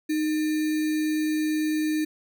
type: tone with sample-and-hold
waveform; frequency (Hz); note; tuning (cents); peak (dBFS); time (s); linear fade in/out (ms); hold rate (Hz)
sine; 309; D#4; -12; -22; 0.09-2.05; 10; 2100
effects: none